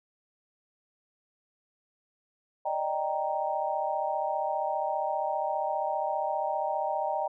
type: chord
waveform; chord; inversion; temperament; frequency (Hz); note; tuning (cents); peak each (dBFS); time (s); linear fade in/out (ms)
sine; Eb major seventh; third; equal; 587.3 / 622.3 / 784 / 932.3; D5 / Eb5 / G5 / Bb5; 0 / 0 / 0 / 0; -35 / -33 / -31 / -33; 2.65-7.28; 10
effects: none